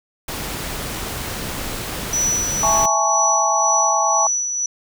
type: noise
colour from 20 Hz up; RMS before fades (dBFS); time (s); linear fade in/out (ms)
pink; -27; 0.28-2.86; 5
type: tone with tremolo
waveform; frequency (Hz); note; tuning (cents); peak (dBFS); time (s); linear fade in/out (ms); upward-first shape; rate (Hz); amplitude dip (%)
sine; 5920; F#8; 0; -16; 2.13-4.66; 2; sine; 2; 45
type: chord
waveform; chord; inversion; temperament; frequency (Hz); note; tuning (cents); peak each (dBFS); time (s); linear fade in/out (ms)
sine; A major seventh; second; equal; 659.3 / 830.6 / 880 / 1108.7; E5 / G#5 / A5 / C#6; 0 / 0 / 0 / 0; -23 / -20 / -24 / -20; 2.63-4.27; 2
effects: none